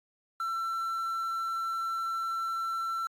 triangle tone with quantisation, 1344 Hz, E6, 33 cents sharp, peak -28 dBFS, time 0.4-3.07 s, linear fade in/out 2 ms, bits 9, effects AAC 48 kbps

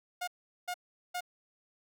sawtooth tone bursts, 716 Hz, F5, 43 cents sharp, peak -30 dBFS, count 3, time 0.21-1.208 s, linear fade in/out 10 ms, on 66 ms, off 400 ms, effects none

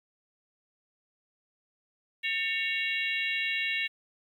harmonic tone with a mistuned harmonic, 554.4 Hz, C#5, in tune, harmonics 3 / 4 / 5 / 6 / 7, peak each -34 / -32 / -32 / -39 / -39 dBFS, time 2.23-3.88 s, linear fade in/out 20 ms, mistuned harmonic 3, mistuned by +140 cents, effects 10-bit

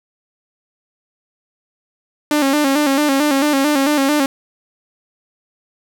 sawtooth tone with vibrato, 284.9 Hz, C#4, 48 cents sharp, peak -9 dBFS, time 2.31-4.26 s, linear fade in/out 2 ms, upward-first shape square, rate 4.5 Hz, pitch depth 79 cents each way, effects none

